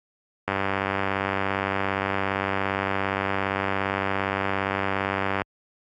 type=click train; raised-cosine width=0.5 ms; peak=-9 dBFS; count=482; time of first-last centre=0.48-5.418 s; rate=97.4 Hz; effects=high-pass 60 Hz 12 dB/octave + Opus 48 kbps